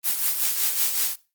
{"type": "noise with tremolo", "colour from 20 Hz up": "blue", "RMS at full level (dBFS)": -21, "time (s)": [0.03, 1.16], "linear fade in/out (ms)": 50, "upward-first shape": "sine", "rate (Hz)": 5.3, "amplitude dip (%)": 55, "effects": ["noise-tail reverb RT60 0.3 s tail -19 dB re dry", "Opus 24 kbps"]}